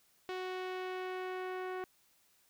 sawtooth tone with low-pass filter sweep, 370 Hz, F#4, in tune, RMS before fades -40 dBFS, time 0.29-1.84 s, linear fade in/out 0 ms, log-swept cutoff 3600 to 1800 Hz, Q 1.1, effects white hiss -70 dBFS RMS until 2.49 s

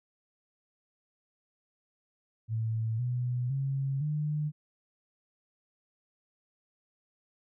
sine tone with pitch steps, 112 / 123.56 / 136.3 / 150.37 Hz, A2 / B2 / C#3 / D3, +31 / +1 / -29 / +41 cents, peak -28 dBFS, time 2.48-4.52 s, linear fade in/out 50 ms, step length 510 ms, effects none

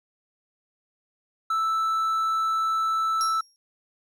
triangle tone, 1318.5 Hz, E6, in tune, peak -20 dBFS, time 1.5-3.41 s, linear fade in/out 5 ms
35% pulse tone with exponential decay, 5588 Hz, F8, in tune, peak -23 dBFS, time 3.21-3.56 s, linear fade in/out 0 ms, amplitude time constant 74 ms
effects none

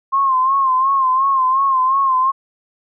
sine tone with vibrato, 1062 Hz, C6, 25 cents sharp, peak -12 dBFS, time 0.12-2.32 s, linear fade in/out 20 ms, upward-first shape sine, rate 2.8 Hz, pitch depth 66 cents each way, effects none

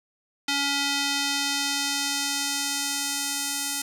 square tone with band-pass filter sweep, 281.6 Hz, C#4, 27 cents sharp, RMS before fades -27 dBFS, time 0.48-3.82 s, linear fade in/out 5 ms, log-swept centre 3900 to 8700 Hz, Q 1, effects none

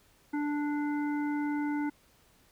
harmonic tone, 293.7 Hz, D4, in tune, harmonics 1 / 3 / 5 / 7, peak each -29 / -39 / -43 / -46 dBFS, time 0.33-1.9 s, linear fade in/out 10 ms, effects pink hiss -64 dBFS RMS until 2.51 s

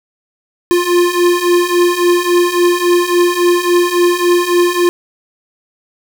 square beating tone pair, 349.2 / 352.8 Hz, F4 / F4, 0 / +18 cents, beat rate 3.6 Hz, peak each -15 / -12 dBFS, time 0.71-4.89 s, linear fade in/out 0 ms, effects none

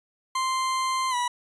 40% pulse tone with pitch glide, 1045 to 975 Hz, C6 to B5, -2 to -23 cents, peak -23 dBFS, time 0.35-1.28 s, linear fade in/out 5 ms, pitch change -121 cents, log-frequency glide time 1.1-1.15 s, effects resampled to 24000 Hz

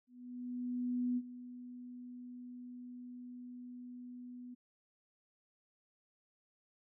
sine tone with ADSR envelope, 246.9 Hz, B3, in tune, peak -31 dBFS, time 0.07-4.55 s, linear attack 1100 ms, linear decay 47 ms, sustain -15 dB, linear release 16 ms, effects none

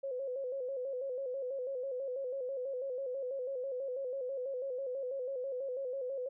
sine tone with vibrato, 523.3 Hz, C5, in tune, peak -35 dBFS, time 0.03-6.29 s, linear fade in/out 10 ms, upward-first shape square, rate 6.1 Hz, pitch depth 75 cents each way, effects none

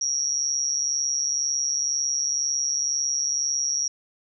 sine tone with amplitude modulation, 5680 Hz, F8, 28 cents sharp, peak -18 dBFS, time 0.01-3.88 s, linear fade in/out 5 ms, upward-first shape sine, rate 142 Hz, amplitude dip 95%, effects none

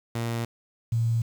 sawtooth / sine tone pair in turn, 116.54 / 115 Hz, A#2 / A#2, 0 / -23 cents, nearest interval unison, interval 23 cents, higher first, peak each -23 / -21 dBFS, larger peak second, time 0.15-0.45 / 0.92-1.22 s, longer neither, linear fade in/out 5 ms, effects 8-bit

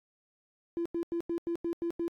triangle tone bursts, 339.3 Hz, F4, 50 cents flat, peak -26 dBFS, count 8, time 0.77-2.08 s, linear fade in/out 0 ms, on 85 ms, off 90 ms, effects tanh soft clip ceiling -26 dBFS + AAC 48 kbps

